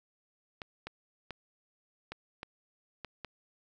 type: clicks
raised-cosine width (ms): 0.3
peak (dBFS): -24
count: 7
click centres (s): 0.618 / 0.87 / 1.307 / 2.12 / 2.431 / 3.047 / 3.247
effects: none